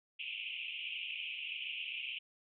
pink band-pass noise, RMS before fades -42 dBFS, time 0.19-2.19 s, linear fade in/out 10 ms, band 2400 to 3100 Hz, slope 96 dB/octave, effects none

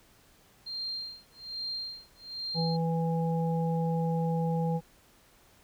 sine tone with tremolo, 4186 Hz, C8, in tune, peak -32 dBFS, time 0.66-2.77 s, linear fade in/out 10 ms, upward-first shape sine, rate 1.2 Hz, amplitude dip 100%
harmonic tone, 164.81 Hz, E3, in tune, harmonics 1 / 3 / 5, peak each -27 / -34 / -36 dBFS, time 2.54-4.81 s, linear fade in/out 50 ms
effects pink hiss -61 dBFS RMS until 5.63 s

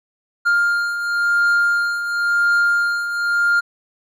triangle beating tone pair, 1403 / 1403.95 Hz, F6 / F6, +8 / +9 cents, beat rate 0.95 Hz, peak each -21 / -14 dBFS, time 0.45-3.61 s, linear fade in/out 20 ms, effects none

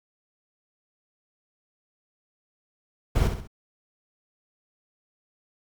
brown noise with echo, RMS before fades -21 dBFS, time 3.15-3.28 s, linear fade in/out 10 ms, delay 65 ms, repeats 3, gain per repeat -7 dB, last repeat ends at 3.475 s, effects none

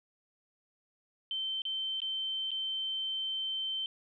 sine tone with dropouts, 3100 Hz, G7, 20 cents flat, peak -32 dBFS, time 1.31-3.86 s, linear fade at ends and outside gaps 1 ms, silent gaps 1.619-1.652 / 2.003-2.018 / 2.507-2.515 s, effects none

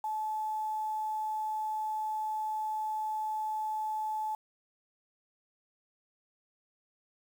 sine tone with quantisation, 864 Hz, A5, 32 cents flat, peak -31 dBFS, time 0.04-4.35 s, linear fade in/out 2 ms, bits 9, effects none

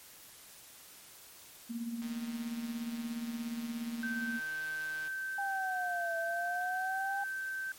sine tone with tremolo, 233.1 Hz, A#3, in tune, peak -33 dBFS, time 1.69-4.4 s, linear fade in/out 20 ms, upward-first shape sine, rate 17 Hz, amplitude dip 55%
click train, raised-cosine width 0.2 ms, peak -33 dBFS, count 475, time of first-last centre 2.02-5.078 s, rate 155 Hz
sine tone, 1551 Hz, G6, 19 cents flat, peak -35 dBFS, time 4.03-7.72 s, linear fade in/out 2 ms
sine linear two-way sweep, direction down then up, 802 to 664 to 802 Hz, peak -34 dBFS, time 5.38-7.24 s, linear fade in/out 5 ms, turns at 6.17 s
effects white hiss -54 dBFS RMS until 7.78 s + MP3 64 kbps

